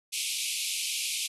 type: band-pass noise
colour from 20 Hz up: pink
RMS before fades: -32 dBFS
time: 0.12-1.28 s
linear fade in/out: 20 ms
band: 2300 to 12000 Hz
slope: 96 dB/octave
effects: none